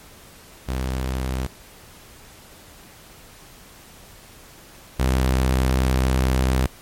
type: tone pair in turn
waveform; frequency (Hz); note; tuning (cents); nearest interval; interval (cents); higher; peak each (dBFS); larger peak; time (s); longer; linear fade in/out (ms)
sawtooth; 64.5 / 64.5; C2 / C2; -24 / -24; unison; 0; neither; -19 / -13; second; 0.68-1.47 / 4.99-6.67; second; 10
effects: pink hiss -46 dBFS RMS until 6.81 s + MP3 64 kbps